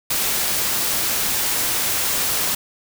white noise, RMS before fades -21 dBFS, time 0.1-2.55 s, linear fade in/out 5 ms, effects none

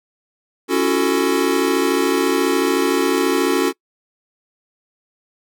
square chord, F# minor seventh, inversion second, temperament equal with one note detuned, 277.2 / 336 / 370 / 440 Hz, C#4 / E4 / F#4 / A4, 0 / +33 / 0 / 0 cents, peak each -21 / -23 / -20 / -22 dBFS, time 0.68-3.73 s, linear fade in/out 50 ms, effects noise-tail reverb RT60 0.1 s tail -24 dB re dry

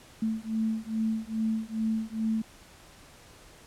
sine beating tone pair, 220 / 222.4 Hz, A3 / A3, 0 / +19 cents, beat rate 2.4 Hz, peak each -30 / -30 dBFS, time 0.22-2.42 s, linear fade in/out 5 ms, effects pink hiss -53 dBFS RMS until 3.66 s + low-pass 11000 Hz 12 dB/octave

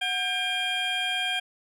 triangle tone cluster, 735 / 1598 / 2398 / 3218 Hz, F#5 / G6 / D7 / G7, -12 / +33 / +36 / +45 cents, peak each -32 / -30 / -30 / -27 dBFS, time 0.01-1.4 s, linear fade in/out 10 ms, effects none

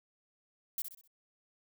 violet noise with echo, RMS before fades -35 dBFS, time 0.78-0.82 s, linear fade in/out 2 ms, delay 64 ms, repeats 4, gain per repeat -8 dB, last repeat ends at 1.076 s, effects none

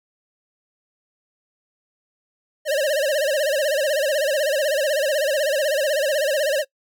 square tone with vibrato, 578 Hz, D5, 28 cents flat, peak -19 dBFS, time 2.65-6.65 s, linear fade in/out 50 ms, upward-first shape sine, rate 16 Hz, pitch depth 140 cents each way, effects noise-tail reverb RT60 0.1 s tail -23 dB re dry

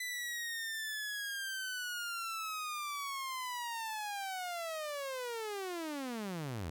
sawtooth linear sweep, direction down, 2002 to 73.2 Hz, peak -34 dBFS, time 0-6.7 s, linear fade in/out 5 ms, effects none

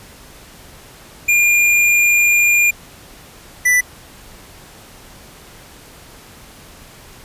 square tone pair in turn, 2409 / 1982.1 Hz, D7 / B6, +43 / +6 cents, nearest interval minor third, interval 337 cents, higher first, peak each -11 dBFS, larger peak neither, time 1.28-2.71 / 3.65-3.81 s, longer first, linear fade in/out 10 ms, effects pink hiss -41 dBFS RMS until 7.24 s + resampled to 32000 Hz

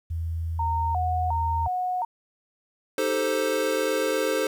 sine tone, 82.41 Hz, E2, in tune, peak -26 dBFS, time 0.1-1.68 s, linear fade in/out 10 ms
sine tone with vibrato, 820 Hz, G#5, 22 cents flat, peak -24 dBFS, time 0.59-2.05 s, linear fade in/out 5 ms, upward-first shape square, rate 1.4 Hz, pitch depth 200 cents each way
square chord, A half-diminished seventh, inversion second, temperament equal, 311.1 / 392 / 440 / 523.3 Hz, Eb4 / G4 / A4 / C5, 0 / 0 / 0 / 0 cents, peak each -32 / -32 / -28 / -27 dBFS, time 2.98-4.47 s, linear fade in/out 2 ms
effects 10-bit

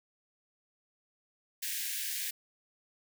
white high-pass noise, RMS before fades -36 dBFS, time 1.62-2.31 s, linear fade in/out 10 ms, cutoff 1600 Hz, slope 96 dB/octave, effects none

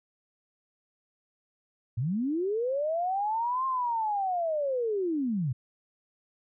sine linear two-way sweep, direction up then down, 103.83 to 1066 to 114.7 Hz, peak -26 dBFS, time 1.97-5.53 s, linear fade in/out 10 ms, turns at 3.66 s, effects none

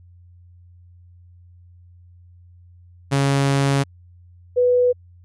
sawtooth / sine tone pair in turn, 138.59 / 493.9 Hz, C#3 / B4, 0 / 0 cents, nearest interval octave + minor seventh, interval 2200 cents, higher second, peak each -12 / -13 dBFS, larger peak first, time 3.11-3.84 / 4.56-4.93 s, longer first, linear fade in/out 20 ms, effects added 88 Hz sine -45 dBFS peak until 5.24 s + resampled to 24000 Hz

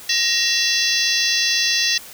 harmonic tone with a mistuned harmonic, 678 Hz, E5, 49 cents sharp, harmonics 3 / 4 / 5 / 6 / 7 / 8 / 9, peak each -24 / -24 / -24 / -24 / -24 / -24 / -24 dBFS, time 0.09-1.98 s, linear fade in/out 5 ms, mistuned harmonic 3, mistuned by -140 cents, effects white hiss -39 dBFS RMS until 2.13 s

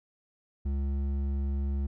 sine tone with hard clipping, 69.3 Hz, C#2, in tune, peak -29 dBFS, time 0.65-1.87 s, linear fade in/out 10 ms, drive 8 dB, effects none

